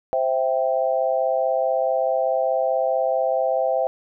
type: chord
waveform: sine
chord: C major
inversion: none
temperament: equal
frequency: 523.3 / 659.3 / 784 Hz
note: C5 / E5 / G5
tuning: 0 / 0 / 0 cents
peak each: -22 / -22 / -25 dBFS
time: 0.13-3.87 s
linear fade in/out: 0 ms
effects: none